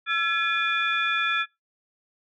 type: tone cluster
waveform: sine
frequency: 1346 / 1697 / 2424 / 3463 Hz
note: E6 / G#6 / D#7 / A7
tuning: +36 / +37 / -46 / -28 cents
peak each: -26 / -26 / -27 / -30 dBFS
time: 0.06-1.46 s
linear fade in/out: 50 ms
effects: noise-tail reverb RT60 0.2 s tail -23 dB re dry + tanh soft clip ceiling -11 dBFS